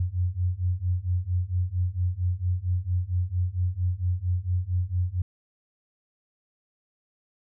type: beating tone pair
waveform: sine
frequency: 87.9 / 92.3 Hz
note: F2 / F#2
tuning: +12 / -4 cents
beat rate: 4.4 Hz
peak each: -27 / -26 dBFS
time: 0-5.22 s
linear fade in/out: 5 ms
effects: none